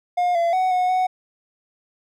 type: tone with pitch steps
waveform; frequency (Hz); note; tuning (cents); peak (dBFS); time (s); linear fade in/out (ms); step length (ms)
triangle; 713 / 680 / 745 / 730 / 741; F5 / F5 / F#5 / F#5 / F#5; +36 / -46 / +12 / -24 / +2; -15; 0.17-1.07; 10; 180
effects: none